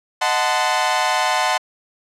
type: chord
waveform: sawtooth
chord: D# diminished seventh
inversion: none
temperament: equal with one note detuned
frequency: 622.3 / 740 / 880 / 1031.5 Hz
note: D#5 / F#5 / A5 / C6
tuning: 0 / 0 / 0 / -25 cents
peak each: -22 / -17 / -18 / -18 dBFS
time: 0.21-1.58 s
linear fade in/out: 10 ms
effects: low-pass 8000 Hz 12 dB/octave